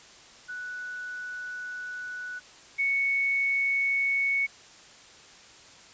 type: tone pair in turn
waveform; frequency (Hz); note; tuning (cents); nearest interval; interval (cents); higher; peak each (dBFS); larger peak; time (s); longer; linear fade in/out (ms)
sine; 1480 / 2217; F#6 / C#7; 0 / 0; perfect fifth; 700; second; -34 / -23; second; 0.48-2.4 / 2.78-4.47; first; 20
effects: white hiss -51 dBFS RMS until 5.93 s + resampled to 16000 Hz